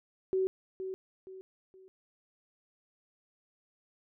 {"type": "tone with echo", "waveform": "sine", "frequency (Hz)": 377.9, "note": "F#4", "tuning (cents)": 37, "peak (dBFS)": -26, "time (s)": [0.33, 0.47], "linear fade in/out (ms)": 0, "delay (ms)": 470, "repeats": 3, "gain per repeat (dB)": -9, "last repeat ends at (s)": 1.88, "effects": []}